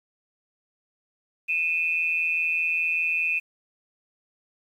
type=tone pair together; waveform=sine; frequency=2472 / 2637 Hz; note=D#7 / E7; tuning=-12 / 0 cents; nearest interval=minor second; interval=112 cents; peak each=-24 / -26 dBFS; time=1.48-3.4 s; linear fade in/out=20 ms; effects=9-bit